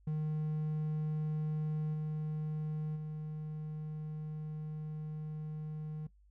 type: tone with level steps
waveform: triangle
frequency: 153.7 Hz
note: D#3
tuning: 21 cents flat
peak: -30 / -32 / -36 dBFS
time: 0.07-6.07 s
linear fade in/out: 5 ms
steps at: 1.93 / 2.95 s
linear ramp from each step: 20 ms
effects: noise-tail reverb RT60 0.1 s tail -17 dB re dry + added 50 Hz sine -61 dBFS peak until 6.3 s